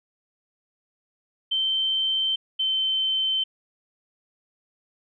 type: tone pair in turn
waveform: sine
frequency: 3108 / 3087 Hz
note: G7 / G7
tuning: -16 / -27 cents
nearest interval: unison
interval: 11 cents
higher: first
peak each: -21 dBFS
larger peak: neither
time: 1.51-2.36 / 2.59-3.44 s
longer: neither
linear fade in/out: 10 ms
effects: none